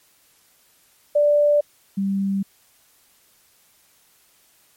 sine tone pair in turn, 587.3 / 195.99 Hz, D5 / G3, 0 / 0 cents, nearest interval octave + perfect fifth, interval 1900 cents, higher first, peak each -13 / -19 dBFS, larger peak first, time 1.15-1.61 / 1.97-2.43 s, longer neither, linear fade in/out 10 ms, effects white hiss -58 dBFS RMS until 4.76 s + MP3 64 kbps

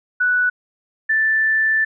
sine tone pair in turn, 1480 / 1763.5 Hz, F#6 / A6, 0 / +3 cents, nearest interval minor third, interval 303 cents, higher second, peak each -14 / -14 dBFS, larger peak neither, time 0.2-0.5 / 1.09-1.85 s, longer second, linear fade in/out 10 ms, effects none

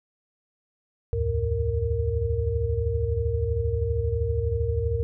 sine tone cluster, 70.7 / 83.3 / 106.3 / 463.4 Hz, C#2 / E2 / G#2 / A#4, +35 / +19 / +41 / -10 cents, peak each -28 dBFS, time 1.13-5.03 s, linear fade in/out 0 ms, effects none

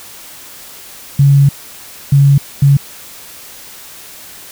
sine tone bursts at uneven times, 140 Hz, C#3, 18 cents sharp, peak -4 dBFS, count 3, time 1.19-1.49 / 2.12-2.38 / 2.62-2.77 s, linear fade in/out 5 ms, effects white hiss -34 dBFS RMS until 4.51 s

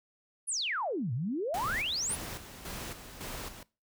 sine exponential two-way sweep, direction down then up, 10930 to 110 to 10930 Hz, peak -30 dBFS, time 0.47-2.16 s, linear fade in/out 20 ms, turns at 1.13 s
pink noise with tremolo, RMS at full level -40 dBFS, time 1.54-3.63 s, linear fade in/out 2 ms, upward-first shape square, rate 1.8 Hz, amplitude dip 60%
effects noise-tail reverb RT60 0.3 s tail -21 dB re dry

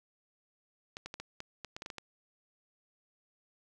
clicks, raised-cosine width 0.2 ms, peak -24 dBFS, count 11, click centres 0.969 / 1.06 / 1.141 / 1.2 / 1.404 / 1.647 / 1.765 / 1.821 / 1.861 / 1.902 / 1.983 s, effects none

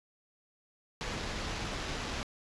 pink noise with sample-and-hold, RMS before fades -37 dBFS, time 1.01-2.23 s, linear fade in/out 0 ms, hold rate 8820 Hz, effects resampled to 22050 Hz

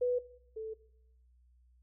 sine tone pair in turn, 493.9 / 440 Hz, B4 / A4, 0 / 0 cents, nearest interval major second, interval 200 cents, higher first, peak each -27 / -37 dBFS, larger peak first, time 0.01-0.19 / 0.56-0.74 s, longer neither, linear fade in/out 10 ms, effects noise-tail reverb RT60 0.7 s tail -18 dB re dry + added 61 Hz sine -62 dBFS peak until 1.82 s

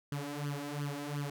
sawtooth tone with flanger, 144.4 Hz, D3, 29 cents flat, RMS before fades -38 dBFS, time 0.12-1.3 s, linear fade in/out 2 ms, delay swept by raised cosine 0.63 to 3.93 ms, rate 2.8 Hz, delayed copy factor +0.8, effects none

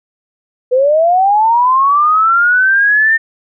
sine linear sweep, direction up, 489.3 to 1819 Hz, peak -7 dBFS, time 0.71-3.18 s, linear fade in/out 20 ms, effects none

